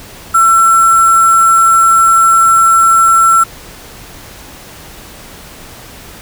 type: tone with sample-and-hold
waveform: sine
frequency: 1344 Hz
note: E6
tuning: 33 cents sharp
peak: -4 dBFS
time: 0.34-3.44 s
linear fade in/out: 10 ms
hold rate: 8820 Hz
effects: pink hiss -33 dBFS RMS until 6.21 s